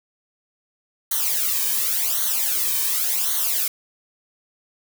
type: noise with flanger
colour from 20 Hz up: blue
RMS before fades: -22 dBFS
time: 1.11-3.68 s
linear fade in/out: 5 ms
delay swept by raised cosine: 0.39 to 1.49 ms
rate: 0.9 Hz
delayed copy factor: -0.9
effects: none